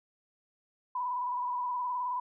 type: tone with vibrato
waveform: sine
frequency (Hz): 987.8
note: B5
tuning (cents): 0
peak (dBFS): -30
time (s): 0.95-2.2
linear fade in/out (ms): 5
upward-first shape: square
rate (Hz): 19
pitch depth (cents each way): 31
effects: none